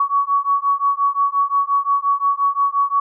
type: beating tone pair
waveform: sine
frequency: 1121 / 1126.7 Hz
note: C#6 / C#6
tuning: +19 / +28 cents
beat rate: 5.7 Hz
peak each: -18 dBFS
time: 0-3 s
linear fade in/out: 5 ms
effects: none